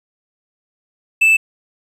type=tone; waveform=triangle; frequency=2637 Hz; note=E7; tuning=in tune; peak=-7 dBFS; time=1.21-1.37 s; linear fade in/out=10 ms; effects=resampled to 32000 Hz + 8-bit